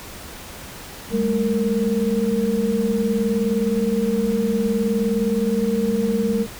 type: tone cluster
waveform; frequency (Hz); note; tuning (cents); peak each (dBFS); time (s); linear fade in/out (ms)
sine; 199.1 / 218.5 / 462.5; G3 / A3 / A#4; +27 / -12 / -14; -22; 1.1-6.47; 50
effects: pink hiss -37 dBFS RMS until 6.59 s